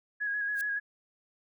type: tone with vibrato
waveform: sine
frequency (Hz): 1661.2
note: G#6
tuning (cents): 0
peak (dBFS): -29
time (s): 0.2-0.8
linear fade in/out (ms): 20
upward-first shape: square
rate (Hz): 7.1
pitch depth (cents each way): 25
type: noise with exponential growth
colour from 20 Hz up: blue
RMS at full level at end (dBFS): -39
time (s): 0.52-0.61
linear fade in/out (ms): 0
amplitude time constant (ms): 19
effects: none